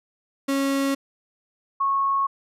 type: tone pair in turn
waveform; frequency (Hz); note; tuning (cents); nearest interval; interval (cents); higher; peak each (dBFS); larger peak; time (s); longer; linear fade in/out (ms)
35% pulse / sine; 274.6 / 1098.4; C#4 / C#6; -16 / -16; 2 octaves; 2400; second; -19; neither; 0.48-0.95 / 1.8-2.27; neither; 10
effects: resampled to 32000 Hz